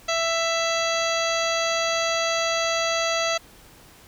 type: harmonic tone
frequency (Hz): 663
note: E5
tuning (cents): +10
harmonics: 1 / 2 / 3 / 4 / 5 / 6 / 7 / 9 / 10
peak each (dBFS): -25 / -28 / -30 / -31 / -32 / -33 / -33 / -35 / -35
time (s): 0.08-3.38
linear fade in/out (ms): 10
effects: pink hiss -50 dBFS RMS until 4.07 s